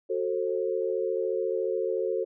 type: chord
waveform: sine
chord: F# diminished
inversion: none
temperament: just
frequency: 370 / 444 / 532.8 Hz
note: F#4 / A4 / C5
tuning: 0 / +16 / +31 cents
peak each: -30 / -29 / -31 dBFS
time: 0.09-2.25 s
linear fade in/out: 20 ms
effects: none